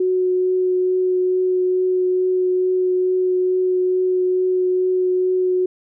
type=tone with vibrato; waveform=sine; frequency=367.9 Hz; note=F#4; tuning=10 cents flat; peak=-15 dBFS; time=0-5.66 s; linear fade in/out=5 ms; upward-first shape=triangle; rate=2.3 Hz; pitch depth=10 cents each way; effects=none